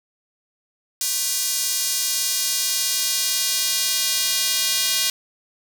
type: tone with high-pass filter sweep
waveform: square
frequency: 219.1 Hz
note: A3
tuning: 7 cents flat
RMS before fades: -22 dBFS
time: 1.01-5.1 s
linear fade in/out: 2 ms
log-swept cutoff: 6100 to 3900 Hz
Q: 1.1
effects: none